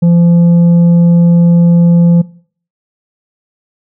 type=tone with tanh clipping; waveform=sine; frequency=171.3 Hz; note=F3; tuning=33 cents flat; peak=-5 dBFS; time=0.02-2.22 s; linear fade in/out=10 ms; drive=5 dB; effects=noise-tail reverb RT60 0.5 s tail -21 dB re dry